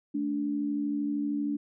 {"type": "tone pair together", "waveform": "sine", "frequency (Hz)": [217.1, 290], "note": ["A3", "D4"], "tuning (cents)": [-23, -22], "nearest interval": "perfect fourth", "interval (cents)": 501, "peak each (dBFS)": [-34, -28], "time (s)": [0.14, 1.57], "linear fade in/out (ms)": 10, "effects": []}